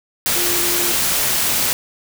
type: tone in noise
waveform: sine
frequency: 349.5 Hz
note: F4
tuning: 1 cent sharp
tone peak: -26 dBFS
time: 0.36-0.92 s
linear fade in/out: 0 ms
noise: white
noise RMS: -18 dBFS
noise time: 0.26-1.73 s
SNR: -11 dB
effects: none